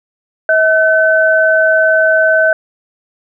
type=tone pair together; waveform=sine; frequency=640 / 1522.2 Hz; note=D#5 / F#6; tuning=+49 / +49 cents; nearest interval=octave + minor third; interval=1500 cents; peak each=-10 dBFS; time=0.49-2.53 s; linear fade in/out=2 ms; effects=none